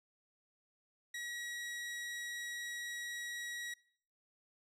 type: tone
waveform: sawtooth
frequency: 1913 Hz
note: A#6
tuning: 44 cents sharp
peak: -37 dBFS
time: 1.14-3.74 s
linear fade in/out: 5 ms
effects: noise-tail reverb RT60 0.6 s tail -24 dB re dry + low-pass 11000 Hz 12 dB/octave